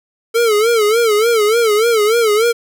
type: tone with vibrato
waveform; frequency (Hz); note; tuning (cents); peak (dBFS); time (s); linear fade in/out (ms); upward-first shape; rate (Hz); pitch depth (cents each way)
square; 443.2; A4; +13; -11; 0.34-2.53; 20; sine; 3.4; 120
effects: none